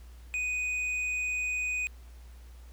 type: tone with hard clipping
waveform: triangle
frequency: 2489 Hz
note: D#7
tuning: in tune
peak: -30 dBFS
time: 0.34-1.87 s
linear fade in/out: 0 ms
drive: 8 dB
effects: added 60 Hz sine -46 dBFS peak until 2.72 s + pink hiss -61 dBFS RMS until 2.72 s